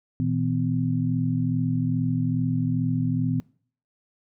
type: tone cluster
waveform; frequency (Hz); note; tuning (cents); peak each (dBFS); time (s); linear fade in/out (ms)
sine; 118.2 / 160.6 / 254.5; A#2 / E3 / C4; +24 / -45 / -48; -26; 0.2-3.4; 0
effects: noise-tail reverb RT60 0.5 s tail -23 dB re dry